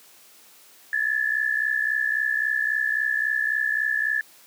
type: tone pair together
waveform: sine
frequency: 1701 / 1764.7 Hz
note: G#6 / A6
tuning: +41 / +5 cents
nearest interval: minor second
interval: 64 cents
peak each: -24 dBFS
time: 0.93-4.21 s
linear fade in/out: 2 ms
effects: white hiss -52 dBFS RMS until 4.46 s + high-pass 200 Hz 12 dB/octave